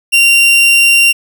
40% pulse tone, 2765 Hz, F7, 18 cents flat, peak -4 dBFS, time 0.12-1.13 s, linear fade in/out 20 ms, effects none

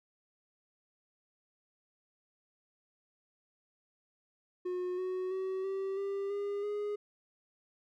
triangle tone with pitch steps, 361.8 / 370 / 378.5 / 387.1 / 395.9 / 404.9 / 414.2 Hz, F#4 / F#4 / F#4 / G4 / G4 / G#4 / G#4, -39 / 0 / +39 / -22 / +17 / -44 / -5 cents, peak -31 dBFS, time 4.65-6.96 s, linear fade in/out 10 ms, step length 330 ms, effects none

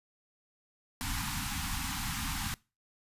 pink band-stop noise, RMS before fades -35 dBFS, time 1.01-2.54 s, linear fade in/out 0 ms, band 290 to 770 Hz, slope 96 dB/octave, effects noise-tail reverb RT60 0.3 s tail -23 dB re dry + resampled to 32000 Hz

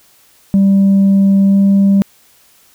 sine tone with pitch glide, 196 to 197.25 Hz, G3 to G3, 0 to +11 cents, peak -4 dBFS, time 0.54-2.02 s, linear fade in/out 0 ms, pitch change +11 cents, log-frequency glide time 1.45-1.57 s, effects tanh soft clip ceiling -5 dBFS + white hiss -49 dBFS RMS until 2.74 s

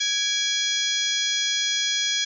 harmonic tone with a mistuned harmonic, 831 Hz, G#5, 1 cent sharp, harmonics 2 / 3 / 4 / 5 / 6 / 7 / 8, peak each -32 / -33 / -24 / -32 / -31 / -31 / -32 dBFS, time 0-2.25 s, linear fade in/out 10 ms, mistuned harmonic 3, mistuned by -120 cents, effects none

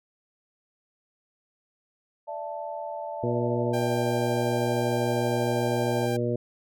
sine chord, D suspended second, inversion none, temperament equal with one note detuned, 587.3 / 668.1 / 880 Hz, D5 / E5 / A5, 0 / +23 / 0 cents, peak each -36 dBFS, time 2.27-6.07 s, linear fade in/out 20 ms
harmonic tone, 120 Hz, B2, 49 cents flat, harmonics 1 / 2 / 3 / 4 / 5, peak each -29 / -31 / -30 / -30 / -33 dBFS, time 3.23-6.36 s, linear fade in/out 5 ms
sawtooth tone, 793 Hz, G5, 20 cents sharp, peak -29 dBFS, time 3.73-6.17 s, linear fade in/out 10 ms
effects none

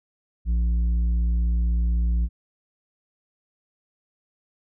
sine tone with tanh clipping, 58 Hz, A#1, 8 cents flat, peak -20 dBFS, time 0.45-2.29 s, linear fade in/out 50 ms, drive 6 dB, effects none

